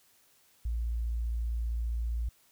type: tone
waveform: sine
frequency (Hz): 57.6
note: A#1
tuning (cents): -20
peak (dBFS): -29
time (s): 0.65-2.29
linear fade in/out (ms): 5
effects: white hiss -65 dBFS RMS until 2.51 s